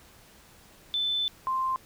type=tone pair in turn; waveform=sine; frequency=3520 / 1046.5 Hz; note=A7 / C6; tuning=0 / 0 cents; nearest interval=octave + major sixth; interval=2100 cents; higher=first; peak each=-25 dBFS; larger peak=neither; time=0.94-1.28 / 1.47-1.76 s; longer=first; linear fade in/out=0 ms; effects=pink hiss -55 dBFS RMS until 1.85 s